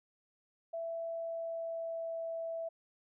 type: tone with pitch glide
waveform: sine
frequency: 664 to 659.8 Hz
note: E5 to E5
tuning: +12 to +1 cents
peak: -36 dBFS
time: 0.73-2.69 s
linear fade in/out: 10 ms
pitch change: -11 cents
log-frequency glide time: 1.12-2.18 s
effects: none